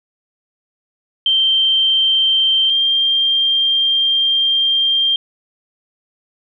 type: tone pair in turn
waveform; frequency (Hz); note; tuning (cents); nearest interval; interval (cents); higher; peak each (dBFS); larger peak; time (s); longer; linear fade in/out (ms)
sine; 3136 / 3185; G7 / G7; 0 / +27; unison; 27; second; -11 / -12; first; 1.26-2.7 / 2.7-5.16; second; 2
effects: none